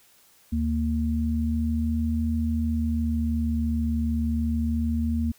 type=tone pair together; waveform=sine; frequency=77 / 230.7 Hz; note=D#2 / A#3; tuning=-17 / -18 cents; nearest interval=octave + perfect fifth; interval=1899 cents; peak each=-25 dBFS; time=0.52-5.32 s; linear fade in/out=10 ms; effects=white hiss -58 dBFS RMS until 5.38 s